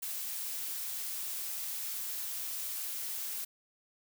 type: noise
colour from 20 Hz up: blue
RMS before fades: -38 dBFS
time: 0.02-3.45 s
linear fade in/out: 10 ms
effects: none